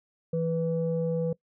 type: tone pair together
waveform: sine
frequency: 164.82 / 493.9 Hz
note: E3 / B4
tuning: 0 / 0 cents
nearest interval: octave + perfect fifth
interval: 1900 cents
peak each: -27 dBFS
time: 0.33-1.33 s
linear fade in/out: 5 ms
effects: noise-tail reverb RT60 0.1 s tail -22 dB re dry + tanh soft clip ceiling -18 dBFS